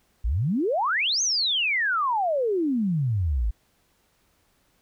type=exponential two-way sweep; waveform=sine; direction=up then down; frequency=49 to 6550 to 49 Hz; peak=-21 dBFS; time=0.24-3.51 s; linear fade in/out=10 ms; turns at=1.22 s; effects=pink hiss -66 dBFS RMS until 4.81 s